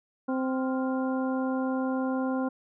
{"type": "harmonic tone with a mistuned harmonic", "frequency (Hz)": 260.9, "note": "C4", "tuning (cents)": -5, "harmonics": [1, 2, 3, 4, 5], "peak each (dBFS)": [-27, -33, -37, -39, -41], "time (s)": [0.28, 2.49], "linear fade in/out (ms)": 10, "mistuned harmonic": 5, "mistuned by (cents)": 120, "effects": []}